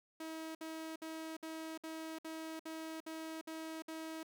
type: tone bursts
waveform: sawtooth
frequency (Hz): 320.2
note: D#4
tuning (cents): +50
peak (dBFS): -39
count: 10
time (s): 0.2-4.231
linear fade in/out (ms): 5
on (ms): 350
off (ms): 59
effects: none